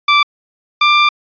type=tone pair in turn; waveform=20% pulse; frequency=1169 / 1185.3 Hz; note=D6 / D6; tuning=-8 / +16 cents; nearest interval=unison; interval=24 cents; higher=second; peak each=-3 dBFS; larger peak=neither; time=0.08-0.23 / 0.81-1.09 s; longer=second; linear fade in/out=5 ms; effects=resampled to 11025 Hz

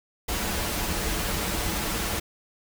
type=noise with comb filter; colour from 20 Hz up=pink; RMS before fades=-28 dBFS; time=0.28-2.2 s; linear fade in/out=10 ms; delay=7.7 ms; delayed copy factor=-0.55; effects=none

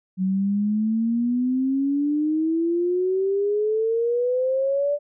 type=exponential sweep; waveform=sine; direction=up; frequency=185 to 587.3 Hz; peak=-19 dBFS; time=0.17-4.99 s; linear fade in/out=50 ms; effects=none

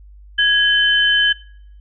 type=tone pair together; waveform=sine; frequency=1661.2 / 3059 Hz; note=G#6 / G7; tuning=0 / -43 cents; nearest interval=major seventh; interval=1057 cents; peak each=-14 / -15 dBFS; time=0.38-1.33 s; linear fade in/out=10 ms; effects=noise-tail reverb RT60 0.7 s tail -22 dB re dry + added 50 Hz sine -39 dBFS peak until 1.8 s

